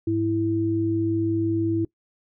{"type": "tone pair together", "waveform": "sine", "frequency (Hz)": [103.82, 329.6], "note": ["G#2", "E4"], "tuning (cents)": [0, 0], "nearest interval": "octave + minor sixth", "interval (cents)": 2000, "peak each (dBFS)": [-27, -21], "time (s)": [0.07, 1.85], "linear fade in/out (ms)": 5, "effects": ["noise-tail reverb RT60 0.1 s tail -21 dB re dry"]}